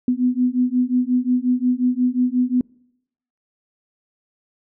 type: beating tone pair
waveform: sine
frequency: 246.9 / 252.5 Hz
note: B3 / B3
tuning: 0 / +39 cents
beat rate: 5.6 Hz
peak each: -19 dBFS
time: 0.08-2.61 s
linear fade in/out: 2 ms
effects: noise-tail reverb RT60 0.8 s tail -26 dB re dry